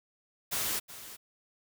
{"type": "noise with echo", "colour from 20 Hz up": "white", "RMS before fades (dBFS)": -32, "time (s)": [0.51, 0.8], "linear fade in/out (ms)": 20, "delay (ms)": 370, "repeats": 1, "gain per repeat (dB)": -14, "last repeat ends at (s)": 1.17, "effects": []}